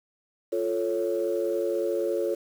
sine chord, F augmented, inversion none, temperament equal, 349.2 / 440 / 554.4 Hz, F4 / A4 / C#5, 0 / 0 / 0 cents, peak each -28 dBFS, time 0.52-2.35 s, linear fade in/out 10 ms, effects tanh soft clip ceiling -16 dBFS + 8-bit

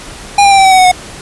square tone with pitch steps, 810 / 797.9 / 786 / 774.3 / 762.8 / 751.4 / 740.2 / 729.2 Hz, G#5 / G5 / G5 / G5 / G5 / F#5 / F#5 / F#5, -43 / +30 / +4 / -22 / -47 / +26 / 0 / -25 cents, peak -4 dBFS, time 0.38-0.916 s, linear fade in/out 5 ms, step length 67 ms, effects pink hiss -29 dBFS RMS until 1.21 s + resampled to 24000 Hz

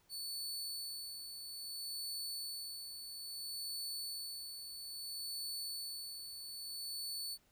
sawtooth tone with tremolo, 4462 Hz, C#8, 11 cents sharp, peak -37 dBFS, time 0.09-7.38 s, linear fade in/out 50 ms, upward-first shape sine, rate 0.6 Hz, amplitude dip 50%, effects pink hiss -72 dBFS RMS until 7.51 s

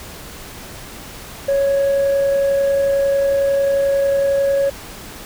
sine tone with amplitude modulation, 554.4 Hz, C#5, in tune, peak -10 dBFS, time 1.48-4.7 s, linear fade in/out 10 ms, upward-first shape sine, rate 31.1 Hz, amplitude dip 25%, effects tanh soft clip ceiling -12 dBFS + pink hiss -35 dBFS RMS until 5.25 s

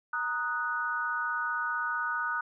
sine chord, D# minor, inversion second, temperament equal, 932.3 / 1244.5 / 1480 Hz, A#5 / D#6 / F#6, 0 / 0 / 0 cents, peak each -37 / -33 / -31 dBFS, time 0.13-2.41 s, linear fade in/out 5 ms, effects none

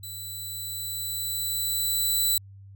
10% pulse tone with level ramp, 3981 Hz, B7, 13 cents sharp, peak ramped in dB -29 to -13 dBFS, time 0.03-2.38 s, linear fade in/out 5 ms, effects added 98 Hz sine -44 dBFS peak until 2.75 s

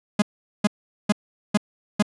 45% pulse tone bursts, 207.7 Hz, G#3, in tune, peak -15 dBFS, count 5, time 0.19-2.025 s, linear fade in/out 5 ms, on 31 ms, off 420 ms, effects resampled to 24000 Hz

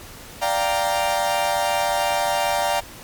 40% pulse chord, G minor seventh, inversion second, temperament equal, 587.3 / 698.5 / 784 / 932.3 Hz, D5 / F5 / G5 / Bb5, 0 / 0 / 0 / 0 cents, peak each -24 dBFS, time 0.41-2.81 s, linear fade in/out 20 ms, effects pink hiss -40 dBFS RMS until 3.03 s + MP3 96 kbps

